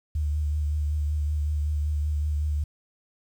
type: tone with vibrato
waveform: sine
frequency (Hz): 74.9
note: D2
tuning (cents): +35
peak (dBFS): -23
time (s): 0.15-2.64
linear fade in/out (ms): 5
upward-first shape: triangle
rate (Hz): 5.3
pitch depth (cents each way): 37
effects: 9-bit